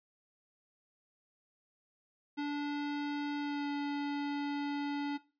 square tone with pitch glide, 290.3 to 287.1 Hz, D4 to D4, -20 to -39 cents, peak -34 dBFS, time 2.37-5.18 s, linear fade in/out 20 ms, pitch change -19 cents, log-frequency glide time 3.39-3.68 s, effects noise-tail reverb RT60 0.3 s tail -18 dB re dry + resampled to 11025 Hz

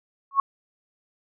sine tone with exponential growth, 1100 Hz, C#6, 14 cents flat, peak -11 dBFS, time 0.31-0.4 s, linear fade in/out 2 ms, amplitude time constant 18 ms, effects none

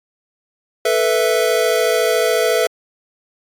square chord, A suspended second, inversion none, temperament equal, 440 / 493.9 / 659.3 Hz, A4 / B4 / E5, 0 / 0 / 0 cents, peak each -19 dBFS, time 0.85-2.67 s, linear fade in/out 5 ms, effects AAC 64 kbps

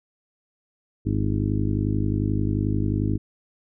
harmonic tone with a mistuned harmonic, 51.3 Hz, G#1, 21 cents flat, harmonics 1 / 2 / 3 / 4 / 5 / 6 / 7 / 8, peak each -29 / -24 / -31 / -30 / -29 / -29 / -37 / -38 dBFS, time 1.05-3.18 s, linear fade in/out 20 ms, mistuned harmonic 7, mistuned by -73 cents, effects none

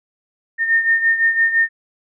sine beating tone pair, 1822 / 1827.9 Hz, A#6 / A#6, -40 / -34 cents, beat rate 5.9 Hz, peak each -14 / -20 dBFS, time 0.58-1.69 s, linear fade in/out 50 ms, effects none

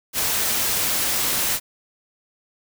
white noise, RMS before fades -22 dBFS, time 0.13-1.6 s, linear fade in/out 50 ms, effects none

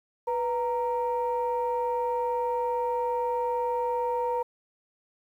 sine tone pair together, 492 / 928.8 Hz, B4 / A#5, -7 / -7 cents, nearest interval major seventh, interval 1100 cents, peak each -27 dBFS, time 0.27-4.43 s, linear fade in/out 10 ms, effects tanh soft clip ceiling -19 dBFS + 10-bit

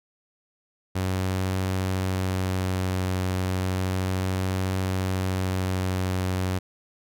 sawtooth tone with vibrato, 93.4 Hz, F#2, 17 cents sharp, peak -20 dBFS, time 0.95-6.59 s, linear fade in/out 10 ms, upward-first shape triangle, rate 0.33 Hz, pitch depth 15 cents each way, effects none

